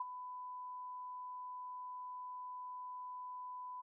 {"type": "tone with ADSR envelope", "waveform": "sine", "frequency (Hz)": 999, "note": "B5", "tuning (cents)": 20, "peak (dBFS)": -34, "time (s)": [0, 3.82], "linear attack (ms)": 6, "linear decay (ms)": 25, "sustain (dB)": -10, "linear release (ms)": 18, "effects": []}